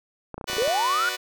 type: clicks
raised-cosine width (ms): 1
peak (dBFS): -20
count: 9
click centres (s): 0.343 / 0.38 / 0.412 / 0.442 / 0.499 / 0.532 / 0.568 / 0.622 / 0.677
type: chord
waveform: 5% pulse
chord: B minor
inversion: second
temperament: just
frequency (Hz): 370.4 / 493.9 / 592.7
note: F#4 / B4 / D5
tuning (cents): +2 / 0 / +16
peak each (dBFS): -21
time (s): 0.47-1.17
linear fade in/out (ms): 20
type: linear sweep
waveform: sine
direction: up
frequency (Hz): 411.2 to 1482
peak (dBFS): -21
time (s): 0.58-1.09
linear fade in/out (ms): 2
effects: none